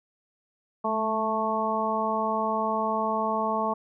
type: harmonic tone with a mistuned harmonic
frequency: 220 Hz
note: A3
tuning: in tune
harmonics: 1 / 2 / 3 / 4 / 5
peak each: -32 / -33 / -30 / -29 / -29 dBFS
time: 0.84-3.74 s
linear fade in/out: 10 ms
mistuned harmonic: 1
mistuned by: -26 cents
effects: none